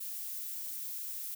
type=noise; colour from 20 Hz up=violet; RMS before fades=-40 dBFS; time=0-1.35 s; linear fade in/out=10 ms; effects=none